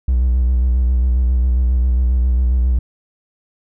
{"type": "tone with vibrato", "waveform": "triangle", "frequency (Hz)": 62.2, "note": "B1", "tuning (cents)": 13, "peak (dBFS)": -9, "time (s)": [0.08, 2.79], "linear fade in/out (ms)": 5, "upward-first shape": "square", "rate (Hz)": 7.4, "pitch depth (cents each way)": 45, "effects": ["tanh soft clip ceiling -6 dBFS"]}